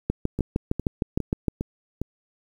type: two click trains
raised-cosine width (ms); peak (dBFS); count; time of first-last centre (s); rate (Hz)
3; -14 / -9; 5 / 10; 0.39-2.016 / 0.1-1.482; 2.46 / 6.51
effects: 8-bit